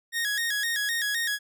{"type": "tone with vibrato", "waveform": "sawtooth", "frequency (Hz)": 1760, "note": "A6", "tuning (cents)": 0, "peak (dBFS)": -22, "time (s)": [0.12, 1.39], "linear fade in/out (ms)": 50, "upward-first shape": "square", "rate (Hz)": 3.9, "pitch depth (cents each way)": 91, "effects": []}